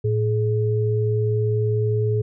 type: tone pair together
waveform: sine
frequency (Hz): 111.9 / 422.5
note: A2 / G#4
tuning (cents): +30 / +30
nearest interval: octave + major seventh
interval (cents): 2300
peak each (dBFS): -19 / -23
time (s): 0.04-2.22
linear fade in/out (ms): 10
effects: none